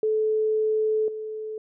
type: tone with level steps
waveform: sine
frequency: 433.8 Hz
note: A4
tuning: 25 cents flat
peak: -20 / -30 dBFS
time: 0.03-1.58 s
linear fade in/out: 2 ms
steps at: 1.08 s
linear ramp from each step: 2 ms
effects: none